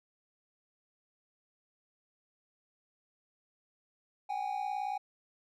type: tone pair together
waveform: triangle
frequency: 761.3 / 820 Hz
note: F#5 / G#5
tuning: +49 / -22 cents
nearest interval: minor second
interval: 129 cents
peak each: -35 / -33 dBFS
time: 4.29-4.98 s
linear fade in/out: 10 ms
effects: none